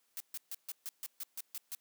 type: noise bursts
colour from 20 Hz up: blue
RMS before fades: -41 dBFS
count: 10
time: 0.17-1.75 s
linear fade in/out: 0 ms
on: 32 ms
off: 140 ms
effects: white hiss -75 dBFS RMS until 1.8 s + high-pass 200 Hz 12 dB/octave